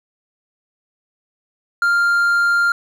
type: tone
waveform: triangle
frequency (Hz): 1396.9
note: F6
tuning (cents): 0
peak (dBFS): -11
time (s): 1.82-2.72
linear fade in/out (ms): 2
effects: none